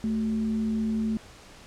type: tone with frequency modulation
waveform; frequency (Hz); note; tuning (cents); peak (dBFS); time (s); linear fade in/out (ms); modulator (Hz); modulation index
sine; 219.9; A3; -1; -24; 0.04-1.17; 0; 158; 0.27
effects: pink hiss -49 dBFS RMS until 1.66 s + low-pass 8000 Hz 12 dB/octave